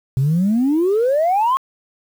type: exponential sweep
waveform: sine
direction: up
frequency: 126.9 to 1100 Hz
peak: -12 dBFS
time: 0.17-1.57 s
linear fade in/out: 0 ms
effects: tanh soft clip ceiling -10 dBFS + 7-bit